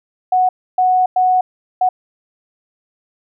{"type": "tone bursts at uneven times", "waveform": "sine", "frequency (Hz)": 738, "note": "F#5", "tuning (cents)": -5, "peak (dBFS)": -10, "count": 4, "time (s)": [[0.32, 0.49], [0.78, 1.06], [1.16, 1.41], [1.81, 1.89]], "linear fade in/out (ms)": 5, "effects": []}